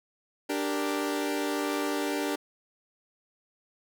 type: chord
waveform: sawtooth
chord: G minor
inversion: second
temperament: equal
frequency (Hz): 293.7 / 392 / 466.2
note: D4 / G4 / Bb4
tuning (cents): 0 / 0 / 0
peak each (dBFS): -26 / -29 / -32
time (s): 0.49-2.36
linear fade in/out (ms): 10
effects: none